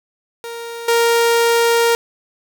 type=tone with level steps; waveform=sawtooth; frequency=466.2 Hz; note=A#4; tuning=in tune; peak=-23 / -8 dBFS; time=0.44-1.95 s; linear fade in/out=0 ms; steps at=0.88 s; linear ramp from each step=5 ms; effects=7-bit